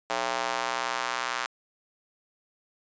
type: tone with high-pass filter sweep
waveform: square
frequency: 61.1 Hz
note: B1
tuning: 18 cents flat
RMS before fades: -30 dBFS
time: 0.1-1.46 s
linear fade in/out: 0 ms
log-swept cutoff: 710 to 1200 Hz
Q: 1.5
effects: resampled to 16000 Hz